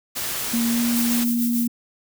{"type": "noise", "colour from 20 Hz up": "white", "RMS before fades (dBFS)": -27, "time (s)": [0.15, 1.25], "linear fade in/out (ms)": 20}
{"type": "tone with pitch glide", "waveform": "sine", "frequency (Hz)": [233.1, 237], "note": ["A#3", "A#3"], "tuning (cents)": [0, 29], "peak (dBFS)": -19, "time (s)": [0.53, 1.68], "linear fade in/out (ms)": 10, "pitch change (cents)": 29, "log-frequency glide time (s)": [0.68, 0.8]}
{"type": "noise with tremolo", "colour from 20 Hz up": "violet", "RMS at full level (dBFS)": -26, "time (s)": [0.96, 1.67], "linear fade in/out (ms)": 0, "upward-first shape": "triangle", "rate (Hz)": 6.8, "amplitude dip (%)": 60}
{"effects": []}